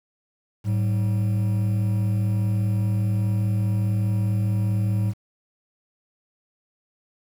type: tone pair together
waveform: triangle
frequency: 106.64 / 191.5 Hz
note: G#2 / G3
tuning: +46 / -40 cents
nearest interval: minor seventh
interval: 1014 cents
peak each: -18 / -27 dBFS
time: 0.64-5.14 s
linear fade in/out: 50 ms
effects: 8-bit